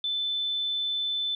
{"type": "tone", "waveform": "sine", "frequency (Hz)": 3520, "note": "A7", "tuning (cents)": 0, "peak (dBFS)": -26, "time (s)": [0.04, 1.35], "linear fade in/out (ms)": 2, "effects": []}